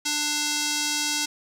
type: tone with band-pass filter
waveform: square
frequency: 296.5 Hz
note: D4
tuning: 17 cents sharp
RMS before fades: -26 dBFS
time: 0.05-1.26 s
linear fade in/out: 10 ms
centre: 5700 Hz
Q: 1.4
effects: none